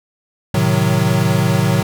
square chord, A diminished seventh, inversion none, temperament equal, 110 / 130.81 / 155.56 / 185 Hz, A2 / C3 / Eb3 / Gb3, 0 / 0 / 0 / 0 cents, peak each -19 dBFS, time 0.54-1.83 s, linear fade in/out 5 ms, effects none

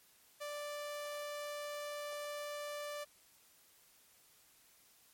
sawtooth tone, 587.3 Hz, D5, in tune, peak -37 dBFS, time 0.4-3.05 s, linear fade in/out 20 ms, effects white hiss -66 dBFS RMS until 5.13 s + MP3 64 kbps

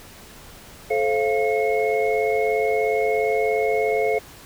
sine tone cluster, 434 / 531 / 688 / 2175 Hz, A4 / C5 / F5 / C#7, -24 / +25 / -26 / -33 cents, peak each -21 / -25 / -24 / -28 dBFS, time 0.9-4.19 s, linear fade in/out 10 ms, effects pink hiss -44 dBFS RMS until 4.45 s

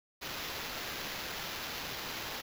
violet noise with sample-and-hold, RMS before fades -40 dBFS, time 0.21-2.42 s, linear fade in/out 20 ms, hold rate 8820 Hz, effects none

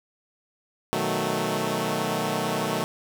10% pulse chord, B dominant seventh, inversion none, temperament equal, 123.47 / 155.56 / 185 / 220 Hz, B2 / D#3 / F#3 / A3, 0 / 0 / 0 / 0 cents, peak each -25 / -22 / -22 / -20 dBFS, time 0.93-2.84 s, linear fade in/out 0 ms, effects none

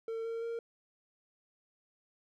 triangle tone with pitch steps, 452.4 / 457.7 / 463 Hz, A4 / A#4 / A#4, +48 / -32 / -12 cents, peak -33 dBFS, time 0.08-0.59 s, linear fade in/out 2 ms, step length 170 ms, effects none

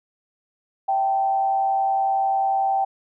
sine tone with frequency modulation, 779 Hz, G5, 11 cents flat, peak -18 dBFS, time 0.88-2.85 s, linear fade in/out 10 ms, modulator 111 Hz, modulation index 0.41, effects none

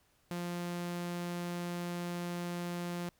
sawtooth tone, 174.61 Hz, F3, in tune, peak -32 dBFS, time 0.31-3.09 s, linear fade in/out 0 ms, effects pink hiss -71 dBFS RMS until 3.19 s

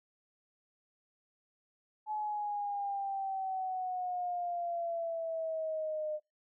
sine exponential sweep, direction down, 858 to 607 Hz, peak -33 dBFS, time 2.06-6.2 s, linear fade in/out 50 ms, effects noise-tail reverb RT60 0.2 s tail -24 dB re dry

